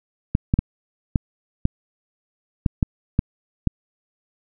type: clicks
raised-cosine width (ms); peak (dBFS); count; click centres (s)
5; -4; 9; 0.351 / 0.539 / 0.59 / 1.158 / 1.654 / 2.662 / 2.828 / 3.191 / 3.673
effects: none